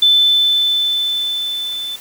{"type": "tone with level ramp", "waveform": "sine", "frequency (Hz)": 3520, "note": "A7", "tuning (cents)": 0, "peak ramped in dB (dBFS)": [-7, -22], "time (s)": [0.02, 1.96], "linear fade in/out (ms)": 5, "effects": ["white hiss -37 dBFS RMS until 2 s"]}